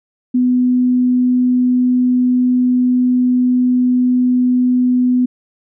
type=tone; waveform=sine; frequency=249.9 Hz; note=B3; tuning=21 cents sharp; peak=-10 dBFS; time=0.34-5.26 s; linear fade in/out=10 ms; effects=none